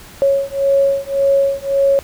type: beating tone pair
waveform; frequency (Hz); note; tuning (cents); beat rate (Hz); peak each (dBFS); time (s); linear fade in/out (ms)
sine; 551 / 552.8; C#5 / C#5; -11 / -5; 1.8; -15; 0.22-1.99; 0
effects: pink hiss -39 dBFS RMS until 2.03 s

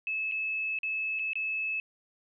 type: tone with dropouts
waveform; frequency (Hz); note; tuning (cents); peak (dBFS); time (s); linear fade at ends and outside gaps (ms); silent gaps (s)
sine; 2600; E7; -24; -29; 0.07-1.8; 1; 0.314-0.32 / 0.788-0.832 / 1.19-1.194 / 1.333-1.355
effects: none

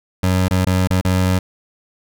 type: tone with dropouts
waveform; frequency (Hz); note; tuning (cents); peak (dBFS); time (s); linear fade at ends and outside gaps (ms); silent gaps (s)
25% pulse; 92.5; F#2; 0; -10; 0.23-1.39; 5; 0.483-0.509 / 0.649-0.667 / 0.874-0.904 / 1.012-1.049
effects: none

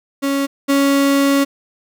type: tone pair in turn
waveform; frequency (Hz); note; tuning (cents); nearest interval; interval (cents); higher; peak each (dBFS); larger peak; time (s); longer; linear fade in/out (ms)
35% pulse; 277.2 / 278.2; C#4 / C#4; 0 / +6; unison; 6; second; -14 / -10; second; 0.22-0.47 / 0.68-1.45; second; 20
effects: none

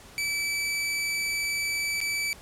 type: tone with dropouts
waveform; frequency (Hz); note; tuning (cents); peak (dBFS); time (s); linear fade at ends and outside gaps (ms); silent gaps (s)
sawtooth; 2307; D7; -31; -23; 0.18-2.33; 0; 2.004-2.013
effects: pink hiss -49 dBFS RMS until 2.41 s + low-pass 12000 Hz 12 dB/octave

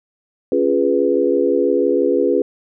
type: chord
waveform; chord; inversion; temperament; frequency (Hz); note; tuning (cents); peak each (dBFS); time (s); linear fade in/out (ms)
sine; C# dominant seventh; none; equal; 277.2 / 349.2 / 415.3 / 493.9; C#4 / E#4 / G#4 / B4; 0 / 0 / 0 / 0; -20 / -19 / -18 / -18; 0.52-2.42; 2
effects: none

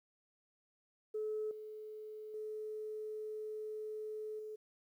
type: tone with level steps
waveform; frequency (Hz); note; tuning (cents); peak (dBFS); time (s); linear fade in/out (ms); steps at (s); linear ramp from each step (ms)
sine; 430; A4; -40; -35 / -45 / -40 / -43; 1.14-4.56; 10; 1.51 / 2.34 / 4.39; 2
effects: tanh soft clip ceiling -31 dBFS + 12-bit

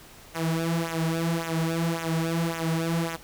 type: tone with flanger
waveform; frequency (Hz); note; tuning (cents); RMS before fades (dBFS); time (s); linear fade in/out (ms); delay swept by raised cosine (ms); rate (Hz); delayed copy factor
sawtooth; 164.81; E3; 0; -27; 0.34-3.17; 20; 0.21 to 5.11; 1.8; -0.85
effects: pink hiss -49 dBFS RMS until 3.23 s

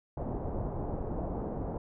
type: low-pass noise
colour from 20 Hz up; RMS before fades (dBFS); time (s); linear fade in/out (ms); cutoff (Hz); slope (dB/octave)
pink; -35; 0.17-1.78; 5; 810; 24
effects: none

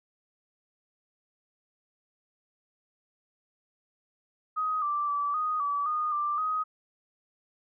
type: tone with pitch steps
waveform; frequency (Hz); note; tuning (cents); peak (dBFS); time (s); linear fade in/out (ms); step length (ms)
sine; 1256 / 1173 / 1156 / 1243 / 1149 / 1229 / 1181 / 1256; D#6 / D6 / D6 / D#6 / D6 / D#6 / D6 / D#6; +16 / -2 / -28 / -2 / -38 / -22 / +9 / +16; -26; 4.56-6.64; 20; 260
effects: none

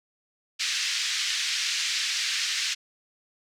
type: band-pass noise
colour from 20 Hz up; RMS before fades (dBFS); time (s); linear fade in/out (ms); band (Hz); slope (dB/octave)
white; -28; 0.59-2.75; 20; 1800 to 5800; 24
effects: none

